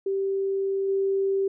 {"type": "tone with level steps", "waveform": "sine", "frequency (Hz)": 390, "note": "G4", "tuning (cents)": -9, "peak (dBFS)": [-23, -21], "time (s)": [0.06, 1.48], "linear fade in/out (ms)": 5, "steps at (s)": 0.88, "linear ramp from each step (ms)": 10, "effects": []}